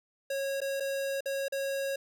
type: tone with dropouts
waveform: square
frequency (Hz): 548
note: C#5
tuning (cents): -20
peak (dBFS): -31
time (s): 0.3-1.96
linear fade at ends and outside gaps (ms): 5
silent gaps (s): 0.605-0.615 / 0.8-0.804 / 1.207-1.257 / 1.483-1.522
effects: none